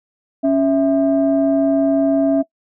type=tone pair together; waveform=sine; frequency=277.2 / 657 Hz; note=C#4 / E5; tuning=0 / -6 cents; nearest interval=octave + minor third; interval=1494 cents; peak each=-13 / -15 dBFS; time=0.43-2.43 s; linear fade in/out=20 ms; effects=noise-tail reverb RT60 0.1 s tail -21 dB re dry + tanh soft clip ceiling -6 dBFS

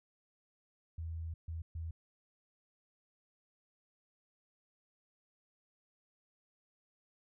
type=tone bursts at uneven times; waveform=sine; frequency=81.8 Hz; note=E2; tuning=13 cents flat; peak=-38 dBFS; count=3; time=0.98-1.34 / 1.48-1.62 / 1.75-1.91 s; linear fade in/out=5 ms; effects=none

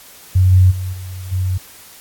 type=tone with level steps; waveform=sine; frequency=92.5 Hz; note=F#2; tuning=in tune; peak=-8 / -6 / -20 / -26 / -15 dBFS; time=0.35-1.58 s; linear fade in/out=10 ms; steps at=0.51 / 0.7 / 0.92 / 1.31 s; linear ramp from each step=20 ms; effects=white hiss -41 dBFS RMS until 2 s + AAC 64 kbps

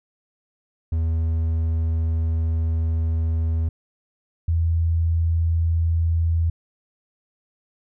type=tone pair in turn; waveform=triangle / sine; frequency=81.2 / 82.95 Hz; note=E2 / E2; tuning=-26 / +11 cents; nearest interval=unison; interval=37 cents; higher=second; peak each=-17 dBFS; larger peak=neither; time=0.92-3.69 / 4.48-6.5 s; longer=first; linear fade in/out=5 ms; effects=none

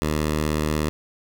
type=tone; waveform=10% pulse; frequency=76.5 Hz; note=D#2; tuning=29 cents flat; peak=-13 dBFS; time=0.02-0.89 s; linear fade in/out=0 ms; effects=none

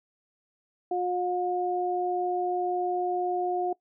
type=tone pair together; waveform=sine; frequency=359.4 / 717.6 Hz; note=F4 / F5; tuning=+50 / +47 cents; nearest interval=octave; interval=1197 cents; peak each=-28 dBFS; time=0.91-3.73 s; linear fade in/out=5 ms; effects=noise-tail reverb RT60 0.1 s tail -21 dB re dry

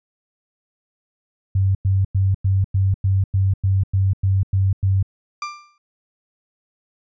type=tone bursts; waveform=sine; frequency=96.4 Hz; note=G2; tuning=28 cents flat; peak=-14 dBFS; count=12; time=1.55-5.028 s; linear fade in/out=5 ms; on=200 ms; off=98 ms
type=tone with exponential decay; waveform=35% pulse; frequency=1186 Hz; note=D6; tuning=17 cents sharp; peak=-21 dBFS; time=5.42-5.78 s; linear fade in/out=2 ms; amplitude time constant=77 ms
effects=resampled to 16000 Hz

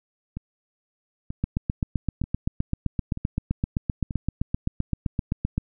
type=two click trains; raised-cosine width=5 ms; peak=-11 / -19 dBFS; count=33 / 5; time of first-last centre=1.44-5.58 / 0.37-4.108 s; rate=7.73 / 1.07 Hz; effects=none

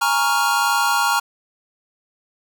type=chord; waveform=square; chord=Bb minor seventh; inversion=third; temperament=equal; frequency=830.6 / 932.3 / 1108.7 / 1396.9 Hz; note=Ab5 / Bb5 / Db6 / F6; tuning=0 / 0 / 0 / 0 cents; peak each=-24 / -22 / -24 / -21 dBFS; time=0.01-1.2 s; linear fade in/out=10 ms; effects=none

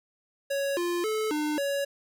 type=tone with pitch steps; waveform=square; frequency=556 / 348.7 / 433.8 / 301.6 / 561 Hz; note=C#5 / F4 / A4 / D4 / C#5; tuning=+5 / -3 / -25 / +46 / +21 cents; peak=-27 dBFS; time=0.5-1.85 s; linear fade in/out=10 ms; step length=270 ms; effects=none

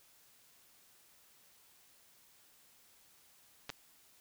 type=clicks; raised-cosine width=0.2 ms; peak=-23 dBFS; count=2; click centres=3.694 / 3.701 s; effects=white hiss -65 dBFS RMS until 4.2 s

